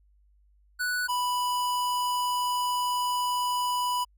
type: tone pair in turn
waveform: square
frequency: 1480 / 987.8 Hz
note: F#6 / B5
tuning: 0 / 0 cents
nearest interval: perfect fifth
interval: 700 cents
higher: first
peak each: -27 / -26 dBFS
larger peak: second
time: 0.79-1.08 / 1.08-4.05 s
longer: second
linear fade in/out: 20 ms
effects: added 50 Hz sine -59 dBFS peak until 4.17 s